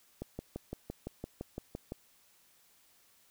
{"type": "click train", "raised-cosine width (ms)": 2, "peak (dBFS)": -25, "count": 11, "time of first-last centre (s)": [0.22, 1.921], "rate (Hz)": 5.88, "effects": ["white hiss -66 dBFS RMS until 3.3 s"]}